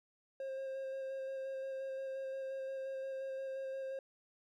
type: tone with vibrato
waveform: triangle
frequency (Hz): 534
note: C5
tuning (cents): +35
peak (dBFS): -37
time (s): 0.4-3.99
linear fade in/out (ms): 2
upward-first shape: square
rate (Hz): 5.7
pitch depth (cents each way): 11
effects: none